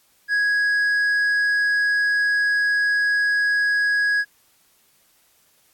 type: tone with tanh clipping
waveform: sine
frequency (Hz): 1661.2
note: G#6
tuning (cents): 0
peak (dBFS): -18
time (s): 0.28-4.25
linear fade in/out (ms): 50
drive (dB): 5
effects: white hiss -60 dBFS RMS until 5.73 s + AAC 64 kbps